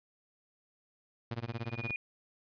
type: tone with tremolo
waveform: sawtooth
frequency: 116.54 Hz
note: A#2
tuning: in tune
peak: -29 dBFS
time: 1.31-1.91 s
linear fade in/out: 0 ms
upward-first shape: sine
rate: 17 Hz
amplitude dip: 100%
type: tone with exponential growth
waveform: sine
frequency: 2450 Hz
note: D#7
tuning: 27 cents flat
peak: -32 dBFS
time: 1.36-1.96 s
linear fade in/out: 1 ms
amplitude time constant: 130 ms
effects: resampled to 11025 Hz